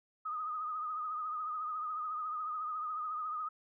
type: tone with vibrato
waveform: sine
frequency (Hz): 1244.5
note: D#6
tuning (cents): 0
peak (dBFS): -35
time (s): 0.25-3.49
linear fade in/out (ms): 10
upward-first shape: triangle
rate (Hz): 14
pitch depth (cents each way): 66
effects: none